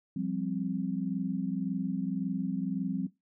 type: chord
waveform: sine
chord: F suspended second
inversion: none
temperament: just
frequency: 174.61 / 196.44 / 261.9 Hz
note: F3 / G3 / C4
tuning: 0 / +4 / +2 cents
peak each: -34 dBFS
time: 0.16-3.07 s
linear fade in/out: 5 ms
effects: noise-tail reverb RT60 0.2 s tail -18 dB re dry